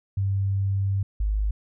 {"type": "tone pair in turn", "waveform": "sine", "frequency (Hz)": [98, 51.69], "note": ["G2", "G#1"], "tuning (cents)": [0, -7], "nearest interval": "major seventh", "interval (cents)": 1107, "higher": "first", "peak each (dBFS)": -21, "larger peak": "neither", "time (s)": [[0.17, 1.03], [1.2, 1.51]], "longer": "first", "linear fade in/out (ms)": 5, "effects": []}